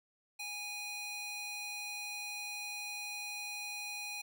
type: tone with high-pass filter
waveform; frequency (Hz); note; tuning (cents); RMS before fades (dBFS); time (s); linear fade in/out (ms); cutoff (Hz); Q
square; 824; G#5; -14; -42; 0.39-4.22; 10; 2200; 1.2
effects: none